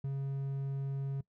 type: tone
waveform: triangle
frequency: 137.3 Hz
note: C#3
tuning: 16 cents flat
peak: -31 dBFS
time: 0.04-1.21 s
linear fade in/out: 5 ms
effects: noise-tail reverb RT60 0.1 s tail -21 dB re dry